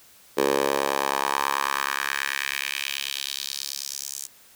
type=tone with high-pass filter sweep; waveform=10% pulse; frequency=69.3 Hz; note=C#2; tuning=in tune; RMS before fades=-27 dBFS; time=0.37-4.27 s; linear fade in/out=10 ms; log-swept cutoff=440 to 7200 Hz; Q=2.2; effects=white hiss -53 dBFS RMS until 4.55 s